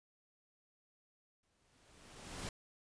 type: noise with exponential growth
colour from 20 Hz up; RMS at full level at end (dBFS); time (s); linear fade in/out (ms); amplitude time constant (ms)
pink; -42; 1.43-2.49; 2; 230
effects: resampled to 22050 Hz